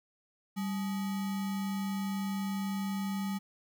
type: tone with sample-and-hold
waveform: sine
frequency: 196 Hz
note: G3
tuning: in tune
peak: -31 dBFS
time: 0.56-3.39 s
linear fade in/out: 20 ms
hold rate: 1050 Hz
effects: none